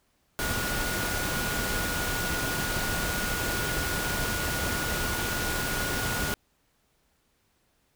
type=tone in noise; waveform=sine; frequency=1444 Hz; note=F#6; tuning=43 cents flat; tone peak=-33 dBFS; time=0.39-6.34 s; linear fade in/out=0 ms; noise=pink; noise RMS=-30 dBFS; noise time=0.39-6.34 s; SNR=-6 dB; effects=pink hiss -70 dBFS RMS until 7.95 s